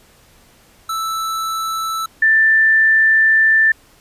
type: tone pair in turn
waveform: square / sine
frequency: 1318.5 / 1773.1 Hz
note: E6 / A6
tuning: 0 / +13 cents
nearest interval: perfect fourth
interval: 513 cents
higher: second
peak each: -20 / -9 dBFS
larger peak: second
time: 0.89-2.06 / 2.22-3.72 s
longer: second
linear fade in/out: 5 ms
effects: pink hiss -50 dBFS RMS until 4 s + resampled to 32000 Hz